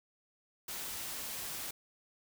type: noise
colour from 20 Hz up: white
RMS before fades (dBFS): -41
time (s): 0.68-1.71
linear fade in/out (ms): 5
effects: none